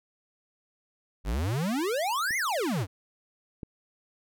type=exponential two-way sweep; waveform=square; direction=up then down; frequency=44.67 to 2200 to 82.8 Hz; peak=-27 dBFS; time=1.24-2.87 s; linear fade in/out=50 ms; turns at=2.37 s
type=clicks; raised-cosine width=3 ms; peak=-31 / -24 dBFS; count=2; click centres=2.308 / 3.632 s
effects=none